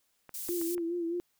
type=clicks; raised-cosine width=0.5 ms; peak=-32 dBFS; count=4; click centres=0.293 / 0.487 / 0.615 / 0.78 s
type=high-pass noise; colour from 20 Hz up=pink; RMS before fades=-39 dBFS; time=0.34-0.75 s; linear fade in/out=2 ms; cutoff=10000 Hz; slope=12 dB/octave
type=tone with vibrato; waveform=sine; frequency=341.8 Hz; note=F4; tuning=37 cents flat; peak=-30 dBFS; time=0.49-1.2 s; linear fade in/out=0 ms; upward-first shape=sine; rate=4.8 Hz; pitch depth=55 cents each way
effects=white hiss -74 dBFS RMS until 1.39 s